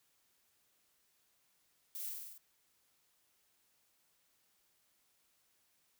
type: noise with echo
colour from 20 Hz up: violet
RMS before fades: -44 dBFS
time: 1.95-2.09 s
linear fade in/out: 0 ms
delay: 48 ms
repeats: 6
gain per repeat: -2 dB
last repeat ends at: 2.378 s
effects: white hiss -75 dBFS RMS until 5.99 s